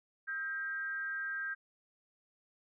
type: tone with frequency modulation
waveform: sine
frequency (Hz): 1590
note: G6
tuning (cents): +24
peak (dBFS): -35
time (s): 0.27-1.55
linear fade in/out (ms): 20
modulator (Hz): 303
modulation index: 0.39
effects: none

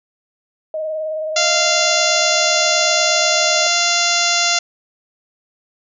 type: tone with vibrato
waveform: sine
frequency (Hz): 625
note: D#5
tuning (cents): +8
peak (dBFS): -20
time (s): 0.74-3.67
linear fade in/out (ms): 2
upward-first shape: sine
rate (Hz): 19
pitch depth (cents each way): 28
type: harmonic tone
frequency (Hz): 693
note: F5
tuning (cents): -14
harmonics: 1 / 2 / 3 / 4 / 5 / 6 / 7 / 8 / 9 / 10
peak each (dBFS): -23 / -23 / -23 / -23 / -23 / -23 / -23 / -23 / -23 / -23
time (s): 1.36-4.59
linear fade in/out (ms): 5
effects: none

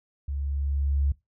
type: tone with level ramp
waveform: sine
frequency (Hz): 70.1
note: C#2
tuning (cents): +20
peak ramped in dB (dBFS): -28 to -20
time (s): 0.28-1.12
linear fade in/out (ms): 5
effects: noise-tail reverb RT60 0.2 s tail -21 dB re dry

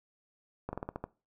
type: slowing click train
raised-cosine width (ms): 1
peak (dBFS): -22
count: 7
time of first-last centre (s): 0.69-1.04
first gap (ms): 40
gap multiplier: 1.15
effects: noise-tail reverb RT60 0.3 s tail -20 dB re dry

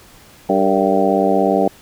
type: harmonic tone with a mistuned harmonic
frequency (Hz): 97.1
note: G2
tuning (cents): -16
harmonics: 2 / 3 / 4 / 5 / 6 / 7 / 8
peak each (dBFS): -20 / -20 / -20 / -20 / -20 / -20 / -20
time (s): 0.49-1.68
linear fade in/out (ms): 5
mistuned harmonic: 5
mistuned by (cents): -68
effects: pink hiss -45 dBFS RMS until 1.81 s

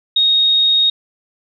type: tone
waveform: sine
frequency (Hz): 3735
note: A#7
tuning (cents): +3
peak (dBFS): -10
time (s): 0.16-0.9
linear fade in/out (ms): 5
effects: none

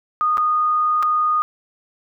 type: tone with dropouts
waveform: sine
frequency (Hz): 1232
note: D#6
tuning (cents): -17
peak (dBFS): -15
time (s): 0.21-1.42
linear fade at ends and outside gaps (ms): 0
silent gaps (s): 0.372-0.38 / 1.026-1.03
effects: none

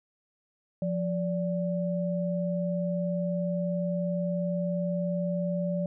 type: tone pair together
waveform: sine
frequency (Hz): 175.7 / 581.5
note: F3 / D5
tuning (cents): +11 / -17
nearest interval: octave + major sixth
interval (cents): 2072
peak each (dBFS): -28 / -31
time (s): 0.82-5.86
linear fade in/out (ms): 2
effects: none

